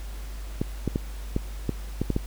clicks, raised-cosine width 3 ms, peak -11 dBFS, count 8, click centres 0.615 / 0.877 / 0.959 / 1.364 / 1.693 / 2.016 / 2.103 / 2.164 s, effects added 50 Hz sine -33 dBFS peak until 2.26 s + pink hiss -47 dBFS RMS until 2.26 s

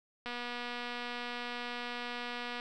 click train, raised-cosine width 0.3 ms, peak -24 dBFS, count 567, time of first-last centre 0.26-2.599 s, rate 242 Hz, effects none

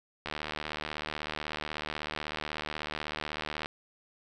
click train, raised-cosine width 0.3 ms, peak -18 dBFS, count 260, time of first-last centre 0.26-3.659 s, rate 76.2 Hz, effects none

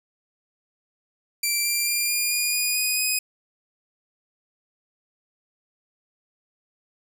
10% pulse tone with pitch steps, 2349 / 2371 / 2393 / 2415 / 2437 / 2460 / 2483 / 2506 Hz, D7 / D7 / D7 / D7 / D#7 / D#7 / D#7 / D#7, 0 / +16 / +32 / +48 / -37 / -20 / -4 / +12 cents, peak -13 dBFS, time 1.43-3.19 s, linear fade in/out 5 ms, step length 220 ms, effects none

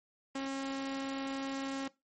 sawtooth tone, 271.3 Hz, C#4, 37 cents flat, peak -31 dBFS, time 0.35-1.88 s, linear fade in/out 5 ms, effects noise-tail reverb RT60 0.2 s tail -18 dB re dry + MP3 32 kbps

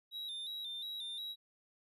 triangle tone with vibrato, 3729 Hz, A#7, in tune, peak -39 dBFS, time 0.11-1.36 s, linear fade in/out 50 ms, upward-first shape square, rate 2.8 Hz, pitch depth 61 cents each way, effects none

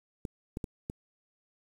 clicks, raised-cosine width 3 ms, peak -22 dBFS, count 4, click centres 0.252 / 0.571 / 0.642 / 0.899 s, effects 8-bit

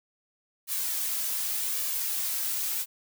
blue noise with flanger, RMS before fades -30 dBFS, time 0.67-2.86 s, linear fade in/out 50 ms, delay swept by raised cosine 1.7 to 3.1 ms, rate 0.86 Hz, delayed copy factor +0.5, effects none

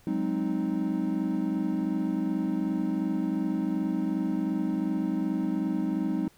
triangle chord, Ab dominant seventh, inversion third, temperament equal, 185 / 207.7 / 261.6 / 311.1 Hz, Gb3 / Ab3 / C4 / Eb4, 0 / 0 / 0 / 0 cents, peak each -30 / -30 / -30 / -28 dBFS, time 0.07-6.28 s, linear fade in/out 2 ms, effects pink hiss -60 dBFS RMS until 6.37 s

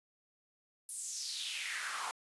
pink noise with high-pass filter sweep, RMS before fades -40 dBFS, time 0.89-2.11 s, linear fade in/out 0 ms, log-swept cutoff 10000 to 900 Hz, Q 3.5, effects resampled to 24000 Hz

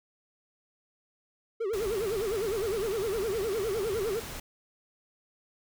triangle tone with vibrato, 418.7 Hz, G#4, 14 cents sharp, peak -26 dBFS, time 1.6-4.2 s, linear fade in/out 10 ms, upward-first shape sine, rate 9.8 Hz, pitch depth 190 cents each way
pink noise, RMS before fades -40 dBFS, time 1.73-4.4 s, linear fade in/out 5 ms
effects none

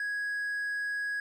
triangle tone with hard clipping, 1661.2 Hz, G#6, in tune, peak -31 dBFS, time 0-1.2 s, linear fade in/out 2 ms, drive 5 dB, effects none

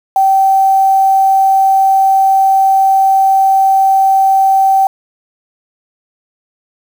sine tone with quantisation, 774 Hz, G5, 22 cents flat, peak -6 dBFS, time 0.16-4.87 s, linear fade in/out 2 ms, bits 5, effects none

